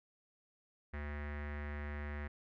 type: tone with low-pass filter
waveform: square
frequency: 73.42 Hz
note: D2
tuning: in tune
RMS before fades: -42 dBFS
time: 0.93-2.28 s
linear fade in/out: 10 ms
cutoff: 1900 Hz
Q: 4.8
effects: none